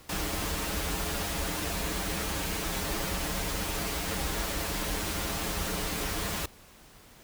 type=noise with comb filter; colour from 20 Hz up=pink; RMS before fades=-32 dBFS; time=0.09-6.46 s; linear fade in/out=5 ms; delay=8.1 ms; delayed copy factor=-0.95; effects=pink hiss -54 dBFS RMS until 7.23 s